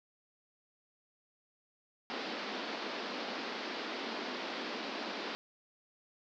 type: band-pass noise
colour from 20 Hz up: pink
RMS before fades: -40 dBFS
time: 2.1-5.35 s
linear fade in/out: 0 ms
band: 220 to 5000 Hz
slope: 48 dB/octave
effects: none